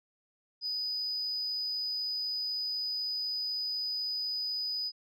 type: tone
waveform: sine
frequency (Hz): 4978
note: D#8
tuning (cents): 0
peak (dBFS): -30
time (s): 0.61-4.92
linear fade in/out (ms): 50
effects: tanh soft clip ceiling -28 dBFS